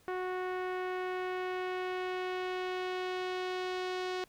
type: tone with low-pass filter sweep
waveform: sawtooth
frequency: 367.6 Hz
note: F#4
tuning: 11 cents flat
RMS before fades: -36 dBFS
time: 0.08-4.24 s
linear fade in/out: 0 ms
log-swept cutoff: 1700 to 4400 Hz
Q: 1.2
effects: pink hiss -65 dBFS RMS until 4.28 s